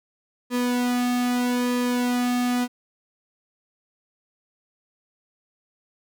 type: tone with flanger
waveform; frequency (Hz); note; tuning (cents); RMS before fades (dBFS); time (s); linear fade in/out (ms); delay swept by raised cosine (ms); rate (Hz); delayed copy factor
sawtooth; 246; B3; -7; -23; 0.5-2.68; 50; 1.4 to 2; 0.8; -0.85
effects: none